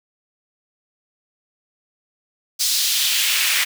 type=noise with high-pass filter sweep; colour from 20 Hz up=pink; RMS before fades=-19 dBFS; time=2.59-3.65 s; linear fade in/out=20 ms; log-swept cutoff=4800 to 2000 Hz; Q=1.7; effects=none